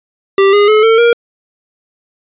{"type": "tone with pitch steps", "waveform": "square", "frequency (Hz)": [392, 410.3, 429.5, 449.5, 470.5], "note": ["G4", "G#4", "A4", "A4", "A#4"], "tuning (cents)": [0, -21, -42, 37, 16], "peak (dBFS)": -6, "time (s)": [0.38, 1.13], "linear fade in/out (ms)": 2, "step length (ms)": 150, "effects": ["resampled to 8000 Hz"]}